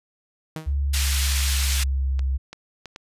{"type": "tone with exponential decay", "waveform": "sawtooth", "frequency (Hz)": 157.8, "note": "D#3", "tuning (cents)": 25, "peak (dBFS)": -23, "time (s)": [0.56, 0.77], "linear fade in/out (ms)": 0, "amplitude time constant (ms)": 45}
{"type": "tone with pitch glide", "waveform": "sine", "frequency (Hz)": [70.2, 66.34], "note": ["C#2", "C2"], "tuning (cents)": [22, 25], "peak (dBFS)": -20, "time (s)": [0.66, 2.38], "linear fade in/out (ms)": 20, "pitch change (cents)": -97, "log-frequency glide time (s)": [0.77, 2.26]}
{"type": "band-pass noise", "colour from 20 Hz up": "pink", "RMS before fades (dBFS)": -27, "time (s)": [0.93, 1.84], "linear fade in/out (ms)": 10, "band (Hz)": [2400, 13000], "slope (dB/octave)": 12}
{"type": "clicks", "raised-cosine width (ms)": 0.2, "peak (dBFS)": -20, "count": 4, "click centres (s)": [2.193, 2.53, 2.857, 2.961]}
{"effects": ["resampled to 32000 Hz"]}